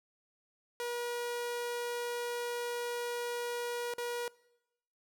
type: tone with dropouts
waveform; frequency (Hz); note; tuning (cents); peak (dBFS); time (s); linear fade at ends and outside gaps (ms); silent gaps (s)
sawtooth; 480.3; B4; -48; -31; 0.8-4.28; 1; 3.938-3.982
effects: noise-tail reverb RT60 0.9 s tail -22 dB re dry